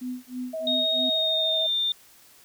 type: tone with tremolo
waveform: sine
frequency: 251.2 Hz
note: B3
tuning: 30 cents sharp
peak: -28 dBFS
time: 0.01-1.1 s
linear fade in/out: 10 ms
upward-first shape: sine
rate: 3.1 Hz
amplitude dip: 100%
type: tone with vibrato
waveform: sine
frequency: 640 Hz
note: D#5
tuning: 49 cents sharp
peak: -28 dBFS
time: 0.53-1.67 s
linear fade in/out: 10 ms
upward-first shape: square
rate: 13 Hz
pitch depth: 13 cents each way
type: tone with pitch glide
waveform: sine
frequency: 3729 to 3600 Hz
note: A#7 to A7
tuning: 0 to +39 cents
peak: -22 dBFS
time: 0.67-1.92 s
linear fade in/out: 2 ms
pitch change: -61 cents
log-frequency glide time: 1.1-1.71 s
effects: white hiss -54 dBFS RMS until 2.44 s